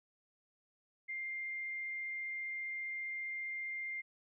sine tone, 2105 Hz, C7, 10 cents sharp, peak -38 dBFS, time 1.08-4.02 s, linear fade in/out 20 ms, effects none

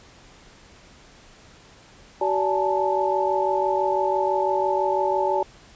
sine tone cluster, 378.6 / 577 / 849 / 895 Hz, F#4 / D5 / G#5 / A5, +40 / -31 / +38 / +29 cents, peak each -25 dBFS, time 2.21-5.43 s, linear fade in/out 5 ms, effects pink hiss -50 dBFS RMS until 5.75 s + resampled to 16000 Hz

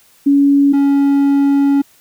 sine / triangle tone pair in turn, 281.3 / 279.9 Hz, C#4 / C#4, +26 / +17 cents, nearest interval unison, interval 9 cents, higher first, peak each -7 dBFS, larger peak neither, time 0.26-0.73 / 0.73-1.82 s, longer second, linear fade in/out 10 ms, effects white hiss -50 dBFS RMS until 2 s

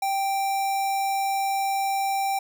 square tone with notch filter, 784 Hz, G5, in tune, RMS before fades -25 dBFS, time 0.02-2.39 s, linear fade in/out 5 ms, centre 3300 Hz, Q 1.6, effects none

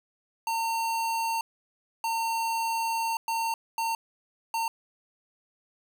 square tone bursts at uneven times, 910 Hz, A#5, 42 cents flat, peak -27 dBFS, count 5, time 0.47-1.41 / 2.04-3.17 / 3.28-3.54 / 3.78-3.95 / 4.54-4.68 s, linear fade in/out 2 ms, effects none

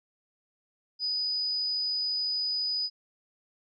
sine tone, 4973 Hz, D#8, 2 cents flat, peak -27 dBFS, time 0.99-2.9 s, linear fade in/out 50 ms, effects none

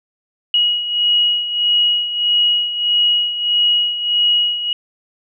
sine beating tone pair, 2900 / 2901.6 Hz, F#7 / F#7, -35 / -34 cents, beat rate 1.6 Hz, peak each -20 / -14 dBFS, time 0.54-4.73 s, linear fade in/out 2 ms, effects none

